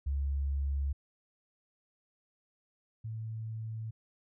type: tone pair in turn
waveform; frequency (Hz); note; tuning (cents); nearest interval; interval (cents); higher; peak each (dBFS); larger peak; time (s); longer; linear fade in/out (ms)
sine; 69.6 / 111.03; C#2 / A2; +8 / +16; minor sixth; 808; second; -29 / -36; first; 0.06-0.93 / 3.04-3.91; neither; 10
effects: none